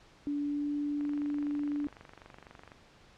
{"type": "tone with pitch glide", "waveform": "sine", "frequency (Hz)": [289.1, 291.3], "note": ["D4", "D4"], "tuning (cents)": [-27, -14], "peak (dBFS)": -30, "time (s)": [0.27, 1.87], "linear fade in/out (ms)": 0, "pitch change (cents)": 13, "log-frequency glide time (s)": [0.4, 0.69]}
{"type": "click train", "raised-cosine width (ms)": 0.5, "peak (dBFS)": -34, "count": 42, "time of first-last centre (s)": [1.01, 2.718], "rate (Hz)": 24}
{"effects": ["pink hiss -59 dBFS RMS until 3.17 s", "low-pass 5000 Hz 12 dB/octave"]}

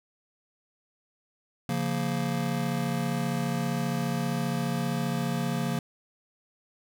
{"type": "chord", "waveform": "square", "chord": "Bb minor", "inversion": "first", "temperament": "just", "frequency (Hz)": [139.85, 174.81, 233.1], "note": ["Db3", "F3", "Bb3"], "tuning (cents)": [16, 2, 0], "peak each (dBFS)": -32, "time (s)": [1.69, 5.79], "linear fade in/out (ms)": 2, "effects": []}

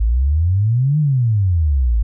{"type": "exponential two-way sweep", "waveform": "sine", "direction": "up then down", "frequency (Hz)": [51.91, 155.56, 51.91], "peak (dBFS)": -12, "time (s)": [0, 2.03], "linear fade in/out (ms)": 10, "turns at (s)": 0.99, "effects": []}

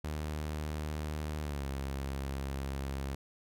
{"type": "tone with pitch glide", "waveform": "sawtooth", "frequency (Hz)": [76.1, 68.19], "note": ["D#2", "C#2"], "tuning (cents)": [-38, -28], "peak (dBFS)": -31, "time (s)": [0.04, 3.15], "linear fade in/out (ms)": 5, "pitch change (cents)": -190, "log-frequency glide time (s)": [1.41, 1.65], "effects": []}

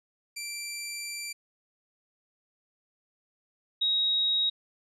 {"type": "tone pair in turn", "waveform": ["15% pulse", "sine"], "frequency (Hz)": [2349, 3793], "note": ["D7", "A#7"], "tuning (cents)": [0, 29], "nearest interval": "minor sixth", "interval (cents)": 829, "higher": "second", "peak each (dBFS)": [-28, -23], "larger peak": "second", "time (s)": [[0.36, 1.33], [3.81, 4.5]], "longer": "first", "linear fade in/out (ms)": 10, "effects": ["resampled to 32000 Hz"]}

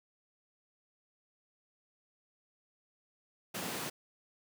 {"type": "high-pass noise", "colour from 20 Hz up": "pink", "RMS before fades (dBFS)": -39, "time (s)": [3.54, 3.9], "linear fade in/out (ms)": 10, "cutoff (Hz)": 140, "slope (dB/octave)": 24, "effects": []}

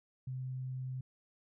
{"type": "tone", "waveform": "sine", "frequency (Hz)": 129.3, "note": "C3", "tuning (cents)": -20, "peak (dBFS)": -37, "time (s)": [0.27, 1.01], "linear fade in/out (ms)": 5, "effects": []}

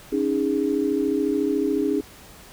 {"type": "chord", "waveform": "sine", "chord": "C# suspended second", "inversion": "none", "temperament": "equal with one note detuned", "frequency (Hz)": [277.2, 311.1, 411.2], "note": ["C#4", "D#4", "G#4"], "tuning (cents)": [0, 0, -17], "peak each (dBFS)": -24, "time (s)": [0.12, 2.01], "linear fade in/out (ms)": 10, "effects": ["pink hiss -46 dBFS RMS until 2.52 s"]}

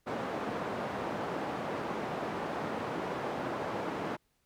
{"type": "band-pass noise", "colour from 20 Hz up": "white", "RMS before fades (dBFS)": -36, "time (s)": [0.06, 4.17], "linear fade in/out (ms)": 20, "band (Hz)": [150, 850], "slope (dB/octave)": 12, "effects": ["pink hiss -75 dBFS RMS until 4.45 s"]}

